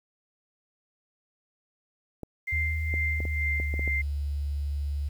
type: clicks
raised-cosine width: 2 ms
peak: -23 dBFS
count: 8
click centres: 2.233 / 2.94 / 3.204 / 3.253 / 3.6 / 3.74 / 3.794 / 3.877 s
type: tone with tremolo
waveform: sine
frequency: 2093 Hz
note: C7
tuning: in tune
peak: -26 dBFS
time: 2.47-4.02 s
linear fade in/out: 10 ms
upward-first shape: sine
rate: 2.2 Hz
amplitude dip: 65%
type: tone with pitch glide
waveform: sine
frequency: 79.2 to 71.79 Hz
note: D#2 to D2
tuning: +31 to -39 cents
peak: -27 dBFS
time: 2.52-5.09 s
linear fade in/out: 10 ms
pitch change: -170 cents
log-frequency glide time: 2.93-3.95 s
effects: 9-bit